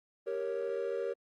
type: chord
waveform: triangle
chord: G diminished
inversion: none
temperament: equal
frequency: 392 / 466.2 / 554.4 Hz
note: G4 / Bb4 / Db5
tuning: 0 / 0 / 0 cents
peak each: -35 / -33 / -35 dBFS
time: 0.26-1.14 s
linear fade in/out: 20 ms
effects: tanh soft clip ceiling -24 dBFS + Opus 32 kbps

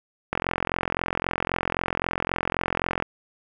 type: click train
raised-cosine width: 0.5 ms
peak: -8 dBFS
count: 119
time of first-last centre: 0.33-3.024 s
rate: 43.8 Hz
effects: none

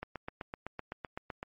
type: click train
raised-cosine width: 0.5 ms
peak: -23 dBFS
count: 12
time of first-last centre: 0.03-1.429 s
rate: 7.86 Hz
effects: MP3 32 kbps

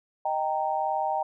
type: chord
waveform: sine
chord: Eb major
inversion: none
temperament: equal with one note detuned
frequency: 622.3 / 784 / 925.9 Hz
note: Eb5 / G5 / Bb5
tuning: 0 / 0 / -12 cents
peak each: -31 / -27 / -30 dBFS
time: 0.25-1.23 s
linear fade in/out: 5 ms
effects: none

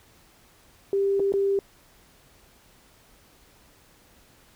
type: tone with dropouts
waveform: sine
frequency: 395.2 Hz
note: G4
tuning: 14 cents sharp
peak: -20 dBFS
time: 0.93-1.59 s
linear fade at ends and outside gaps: 1 ms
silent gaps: 1.196-1.201 / 1.322-1.338 s
effects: pink hiss -57 dBFS RMS until 4.55 s

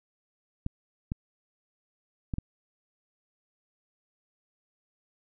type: clicks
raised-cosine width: 5 ms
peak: -18 dBFS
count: 4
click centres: 0.664 / 1.119 / 2.338 / 2.384 s
effects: none

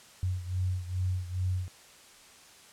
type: beating tone pair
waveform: sine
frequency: 91.2 / 93.6 Hz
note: F#2 / F#2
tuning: -24 / +20 cents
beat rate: 2.4 Hz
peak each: -30 / -34 dBFS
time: 0.23-1.68 s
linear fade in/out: 0 ms
effects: white hiss -54 dBFS RMS until 2.72 s + low-pass 9000 Hz 12 dB/octave

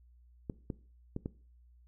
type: clicks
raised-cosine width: 3 ms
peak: -23 dBFS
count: 4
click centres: 0.498 / 0.702 / 1.164 / 1.259 s
effects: noise-tail reverb RT60 0.4 s tail -19 dB re dry + added 60 Hz sine -58 dBFS peak until 1.87 s

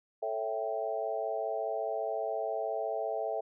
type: chord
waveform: sine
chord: A dominant seventh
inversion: none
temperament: equal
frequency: 440 / 554.4 / 659.3 / 784 Hz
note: A4 / C#5 / E5 / G5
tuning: 0 / 0 / 0 / 0 cents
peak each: -37 / -39 / -34 / -38 dBFS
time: 0.22-3.41 s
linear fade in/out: 10 ms
effects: none

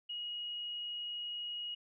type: tone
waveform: sine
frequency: 2892 Hz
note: F#7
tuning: 40 cents flat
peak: -38 dBFS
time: 0.09-1.75 s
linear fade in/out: 10 ms
effects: none

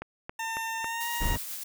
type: click train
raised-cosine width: 0.5 ms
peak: -21 dBFS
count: 4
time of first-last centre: 0.02-0.844 s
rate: 3.64 Hz
type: tone with pitch glide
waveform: 20% pulse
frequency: 903 to 941.3 Hz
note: A5 to A#5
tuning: +45 to +17 cents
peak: -26 dBFS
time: 0.39-1.36 s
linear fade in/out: 5 ms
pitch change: +72 cents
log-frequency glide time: 0.81-1.1 s
type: noise with tremolo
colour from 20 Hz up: blue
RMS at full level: -36 dBFS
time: 1-1.64 s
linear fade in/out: 10 ms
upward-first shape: sine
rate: 8.1 Hz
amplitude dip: 30%
type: noise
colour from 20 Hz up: brown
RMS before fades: -28 dBFS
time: 1.2-1.38 s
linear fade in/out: 20 ms
effects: none

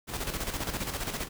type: noise with tremolo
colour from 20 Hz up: pink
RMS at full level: -32 dBFS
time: 0.07-1.29 s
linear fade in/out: 50 ms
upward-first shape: square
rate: 15 Hz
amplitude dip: 55%
effects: none

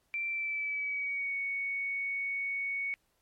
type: tone with pitch glide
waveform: sine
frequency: 2349 to 2225 Hz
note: D7 to C#7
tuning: 0 to +6 cents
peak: -31 dBFS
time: 0.14-2.94 s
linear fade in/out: 0 ms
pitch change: -94 cents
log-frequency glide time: 0.27-1.36 s
effects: pink hiss -74 dBFS RMS until 3.21 s + MP3 64 kbps

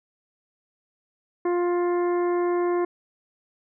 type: harmonic tone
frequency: 351.5 Hz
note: F4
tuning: 11 cents sharp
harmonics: 1 / 2 / 3 / 4 / 5 / 6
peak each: -21 / -32 / -32 / -43 / -42 / -45 dBFS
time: 1.45-2.85 s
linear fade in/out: 5 ms
effects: none

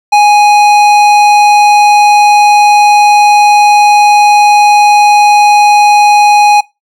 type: tone with tanh clipping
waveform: sine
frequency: 830 Hz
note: G#5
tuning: 1 cent flat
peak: -4 dBFS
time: 0.12-6.61 s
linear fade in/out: 10 ms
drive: 16 dB
effects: noise-tail reverb RT60 0.2 s tail -20 dB re dry

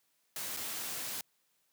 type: noise with dropouts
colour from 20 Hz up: white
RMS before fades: -39 dBFS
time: 0.36-1.21 s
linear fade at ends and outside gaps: 2 ms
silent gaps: 0.566-0.57 s
effects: white hiss -75 dBFS RMS until 1.72 s + high-pass 100 Hz 12 dB/octave

